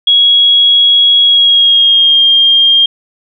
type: tone with pitch glide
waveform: sine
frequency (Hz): 3322 to 3213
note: G#7 to G7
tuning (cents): 0 to +42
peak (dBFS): -4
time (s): 0.07-2.86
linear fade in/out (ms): 5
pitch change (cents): -58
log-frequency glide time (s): 1.23-2.23
effects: none